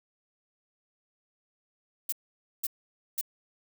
violet noise bursts, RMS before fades -30 dBFS, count 3, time 2.09-3.212 s, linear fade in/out 5 ms, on 34 ms, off 510 ms, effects none

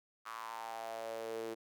sawtooth tone with high-pass filter sweep, 113.3 Hz, A#2, 49 cents flat, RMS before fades -43 dBFS, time 0.25-1.55 s, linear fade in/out 20 ms, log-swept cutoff 1200 to 380 Hz, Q 5.3, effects none

